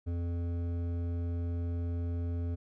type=tone with hard clipping; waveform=sine; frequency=85.9 Hz; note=F2; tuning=28 cents flat; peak=-33 dBFS; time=0.06-2.56 s; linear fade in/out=20 ms; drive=11 dB; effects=none